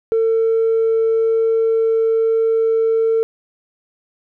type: tone with tanh clipping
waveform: triangle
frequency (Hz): 450.1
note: A4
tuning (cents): +39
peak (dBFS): -13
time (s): 0.12-3.23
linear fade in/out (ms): 0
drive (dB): 5
effects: none

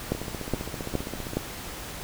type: two click trains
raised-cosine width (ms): 2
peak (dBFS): -20 / -11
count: 19 / 4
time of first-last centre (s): 0.15-1.334 / 0.12-1.37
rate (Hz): 15.2 / 2.4
effects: pink hiss -38 dBFS RMS until 2.03 s

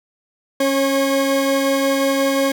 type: tone pair together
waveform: 40% pulse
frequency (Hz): 274.8 / 544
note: C#4 / C#5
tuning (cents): -15 / -33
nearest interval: octave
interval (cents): 1182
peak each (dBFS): -18 / -17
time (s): 0.6-2.52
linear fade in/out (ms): 5
effects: none

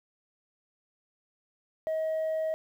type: tone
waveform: sine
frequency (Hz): 635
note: D#5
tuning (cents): +35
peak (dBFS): -25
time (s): 1.87-2.54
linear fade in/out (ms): 0
effects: tanh soft clip ceiling -26 dBFS + 10-bit

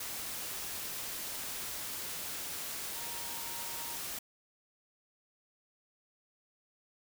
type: tone in noise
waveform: sine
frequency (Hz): 932.3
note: A#5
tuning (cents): 0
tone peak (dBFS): -49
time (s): 2.96-3.96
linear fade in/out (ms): 5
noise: white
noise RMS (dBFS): -40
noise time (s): 0-4.19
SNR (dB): -12
effects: none

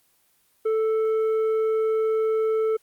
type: tone with tanh clipping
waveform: sine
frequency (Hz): 440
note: A4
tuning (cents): 0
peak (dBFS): -21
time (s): 0.65-2.77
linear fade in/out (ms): 10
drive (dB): 6
effects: white hiss -64 dBFS RMS until 2.82 s + Opus 24 kbps

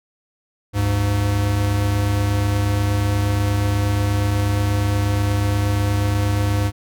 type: tone pair together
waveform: square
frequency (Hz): 73.6 / 101.95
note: D2 / G#2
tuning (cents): +4 / -32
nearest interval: tritone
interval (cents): 564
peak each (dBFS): -25 / -18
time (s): 0.73-6.72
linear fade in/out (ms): 50
effects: none

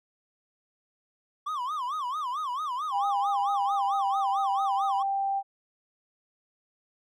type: tone with vibrato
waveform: triangle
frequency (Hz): 1107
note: C#6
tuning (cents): -3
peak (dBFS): -27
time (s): 1.46-5.03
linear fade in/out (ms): 10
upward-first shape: sine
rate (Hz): 4.5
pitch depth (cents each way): 230
type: tone with pitch glide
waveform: sine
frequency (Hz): 802 to 786.9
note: G5 to G5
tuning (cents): +39 to +6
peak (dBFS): -25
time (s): 2.91-5.43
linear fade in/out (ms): 50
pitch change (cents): -33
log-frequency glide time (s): 3.54-4.14
effects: none

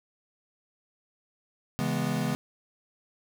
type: chord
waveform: square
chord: C# minor seventh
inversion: none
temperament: equal with one note detuned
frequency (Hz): 136.76 / 164.81 / 207.7 / 246.9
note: C#3 / E3 / G#3 / B3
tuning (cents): -23 / 0 / 0 / 0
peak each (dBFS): -33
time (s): 1.79-2.35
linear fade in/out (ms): 0
effects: none

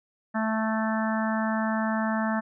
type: harmonic tone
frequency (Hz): 220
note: A3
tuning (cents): 0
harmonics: 1 / 3 / 4 / 5 / 6 / 7 / 8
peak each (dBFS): -26 / -32 / -33 / -36 / -36 / -37 / -35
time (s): 0.34-2.41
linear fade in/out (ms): 20
effects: none

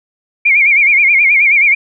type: tone with vibrato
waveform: sine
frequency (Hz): 2268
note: C#7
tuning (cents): +39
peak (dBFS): -6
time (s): 0.45-1.75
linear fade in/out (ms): 10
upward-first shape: sine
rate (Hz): 9.4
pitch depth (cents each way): 120
effects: none

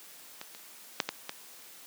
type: clicks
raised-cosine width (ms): 0.2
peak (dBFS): -22 / -28 / -8 / -13 / -17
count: 5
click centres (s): 0.414 / 0.549 / 1.002 / 1.09 / 1.294
effects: white hiss -51 dBFS RMS until 1.86 s + high-pass 200 Hz 12 dB/octave

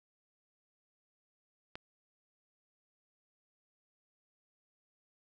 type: click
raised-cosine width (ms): 0.3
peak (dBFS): -26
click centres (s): 1.755
effects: none

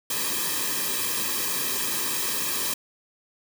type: noise with comb filter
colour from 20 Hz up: white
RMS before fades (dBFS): -27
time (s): 0.1-2.74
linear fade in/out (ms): 5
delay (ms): 1.4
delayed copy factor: -1
effects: none

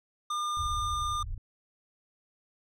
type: tone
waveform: square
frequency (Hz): 1206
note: D6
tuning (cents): +46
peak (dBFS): -30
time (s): 0.3-1.23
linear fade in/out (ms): 5
type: low-pass noise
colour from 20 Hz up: white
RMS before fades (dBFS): -37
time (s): 0.57-1.38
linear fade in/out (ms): 2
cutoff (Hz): 100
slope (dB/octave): 48
effects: low-pass 8000 Hz 12 dB/octave

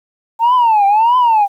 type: tone with vibrato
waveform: sine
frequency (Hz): 894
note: A5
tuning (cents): +27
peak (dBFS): -6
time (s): 0.39-1.48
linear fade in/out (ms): 50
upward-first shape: triangle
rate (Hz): 1.6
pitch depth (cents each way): 230
effects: tanh soft clip ceiling -6 dBFS + 8-bit

